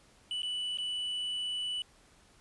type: tone with dropouts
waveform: triangle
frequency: 2968 Hz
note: F#7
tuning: 5 cents sharp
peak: -31 dBFS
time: 0.31-1.82 s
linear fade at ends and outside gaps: 1 ms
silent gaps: 0.42-0.431 / 0.773-0.785 s
effects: pink hiss -62 dBFS RMS until 2.4 s + resampled to 24000 Hz